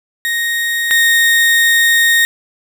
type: tone pair in turn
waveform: 35% pulse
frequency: 1864.7 / 1855.8 Hz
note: A#6 / A#6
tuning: 0 / -8 cents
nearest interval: unison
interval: 8 cents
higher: first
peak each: -13 / -7 dBFS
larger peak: second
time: 0.25-0.91 / 0.91-2.25 s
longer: second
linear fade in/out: 0 ms
effects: none